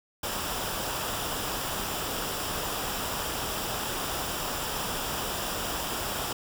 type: noise with comb filter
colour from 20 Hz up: pink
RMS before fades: -32 dBFS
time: 0.23-6.33 s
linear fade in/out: 5 ms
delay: 0.47 ms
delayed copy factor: -0.5
effects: none